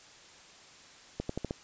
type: accelerating click train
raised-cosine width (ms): 2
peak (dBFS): -19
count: 5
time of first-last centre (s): 1.2-1.509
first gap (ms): 94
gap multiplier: 0.87
effects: white hiss -54 dBFS RMS until 1.63 s + resampled to 16000 Hz